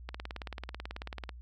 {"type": "click train", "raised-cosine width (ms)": 0.3, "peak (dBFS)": -23, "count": 23, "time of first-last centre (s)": [0.09, 1.292], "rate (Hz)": 18.3, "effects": ["added 60 Hz sine -45 dBFS peak until 1.41 s"]}